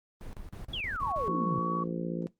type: noise bursts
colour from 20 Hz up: brown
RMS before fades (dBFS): -41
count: 7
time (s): 0.21-1.278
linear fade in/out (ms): 0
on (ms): 120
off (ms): 38
type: exponential sweep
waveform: sine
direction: down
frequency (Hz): 3468 to 120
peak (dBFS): -32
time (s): 0.73-1.59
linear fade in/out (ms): 5
type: tone with pitch glide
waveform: sine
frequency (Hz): 1111 to 1126.5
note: C#6 to C#6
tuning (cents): +4 to +28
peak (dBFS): -30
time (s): 1.01-1.84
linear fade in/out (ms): 10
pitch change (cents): +24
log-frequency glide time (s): 1.49-1.62
type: harmonic tone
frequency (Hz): 57.2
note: A#1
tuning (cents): -32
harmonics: 3 / 4 / 5 / 6 / 7 / 8 / 9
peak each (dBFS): -34 / -38 / -41 / -39 / -45 / -43 / -42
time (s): 1.28-2.27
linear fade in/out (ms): 0
effects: noise-tail reverb RT60 0.2 s tail -21 dB re dry + Opus 24 kbps